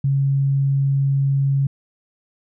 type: tone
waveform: sine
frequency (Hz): 137.8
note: C#3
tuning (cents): -10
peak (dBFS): -15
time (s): 0.04-1.67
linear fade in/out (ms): 5
effects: none